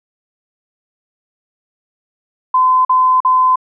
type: tone bursts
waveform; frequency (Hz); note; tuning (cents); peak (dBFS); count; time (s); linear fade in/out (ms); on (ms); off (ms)
sine; 1023; C6; -39; -8; 3; 2.54-3.558; 5; 310; 44
effects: none